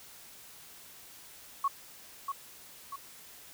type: tone with echo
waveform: sine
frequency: 1108.7 Hz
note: C#6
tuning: in tune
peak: -25 dBFS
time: 1.64-1.68 s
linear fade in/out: 5 ms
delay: 640 ms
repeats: 2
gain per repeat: -6 dB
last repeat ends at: 2.96 s
effects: white hiss -52 dBFS RMS until 3.53 s